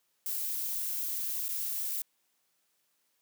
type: noise with dropouts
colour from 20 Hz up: violet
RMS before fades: -34 dBFS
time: 0.26-2.02 s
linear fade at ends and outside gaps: 2 ms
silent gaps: 1.483-1.489 s
effects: white hiss -75 dBFS RMS until 3.21 s + high-pass 150 Hz 12 dB/octave